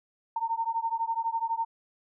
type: beating tone pair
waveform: sine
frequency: 907 / 919 Hz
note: A#5 / A#5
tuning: -48 / -25 cents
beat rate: 12 Hz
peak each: -30 dBFS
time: 0.36-1.65 s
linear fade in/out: 5 ms
effects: none